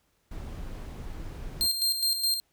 brown noise, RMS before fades -38 dBFS, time 0.31-1.67 s, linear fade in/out 5 ms
sawtooth tone with tremolo, 4186 Hz, C8, in tune, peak -20 dBFS, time 1.61-2.4 s, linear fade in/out 0 ms, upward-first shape square, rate 4.8 Hz, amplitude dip 55%
effects pink hiss -71 dBFS RMS until 2.52 s

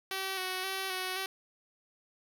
5% pulse tone with vibrato, 377.4 Hz, F#4, 34 cents sharp, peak -22 dBFS, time 0.11-1.26 s, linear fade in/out 2 ms, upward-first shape square, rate 1.9 Hz, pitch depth 27 cents each way, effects none

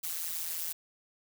blue noise with amplitude modulation, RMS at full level -32 dBFS, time 0.03-0.73 s, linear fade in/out 10 ms, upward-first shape sine, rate 166 Hz, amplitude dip 95%, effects none

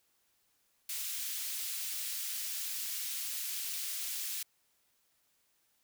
white high-pass noise, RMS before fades -38 dBFS, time 0.89-4.43 s, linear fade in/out 5 ms, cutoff 2500 Hz, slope 12 dB/octave, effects white hiss -74 dBFS RMS until 5.83 s

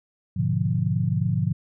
sine chord, G# diminished seventh, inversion none, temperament equal, 103.83 / 123.47 / 146.83 / 174.61 Hz, G#2 / B2 / D3 / F3, 0 / 0 / 0 / 0 cents, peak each -26 dBFS, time 0.36-1.53 s, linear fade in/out 10 ms, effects none

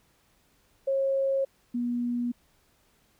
sine tone pair in turn, 542 / 241.4 Hz, C#5 / B3, -39 / -39 cents, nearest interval octave + major second, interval 1400 cents, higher first, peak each -23 / -26 dBFS, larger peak first, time 0.87-1.45 / 1.74-2.32 s, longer neither, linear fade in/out 10 ms, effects pink hiss -66 dBFS RMS until 3.19 s

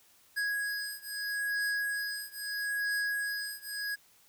square beating tone pair, 1658 / 1658.77 Hz, G#6 / G#6, -3 / -3 cents, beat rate 0.77 Hz, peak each -35 / -36 dBFS, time 0.36-3.96 s, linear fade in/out 20 ms, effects white hiss -63 dBFS RMS until 4.28 s

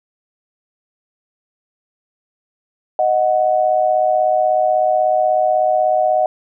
sine tone pair together, 622.3 / 738.6 Hz, D#5 / F#5, 0 / -3 cents, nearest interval minor third, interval 297 cents, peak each -15 dBFS, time 2.99-6.26 s, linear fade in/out 2 ms, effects none

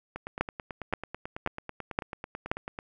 two click trains, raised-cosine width 0.5 ms, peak -10 / -21 dBFS, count 5 / 25, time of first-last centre 0.41-2.515 / 0.16-2.789 s, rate 1.9 / 9.13 Hz, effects none

